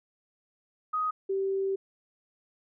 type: tone pair in turn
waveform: sine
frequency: 1252 / 388.1 Hz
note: D#6 / G4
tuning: +10 / -17 cents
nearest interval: octave + minor sixth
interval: 2027 cents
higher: first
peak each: -26 dBFS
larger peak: neither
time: 0.93-1.11 / 1.29-1.76 s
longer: second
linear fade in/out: 10 ms
effects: none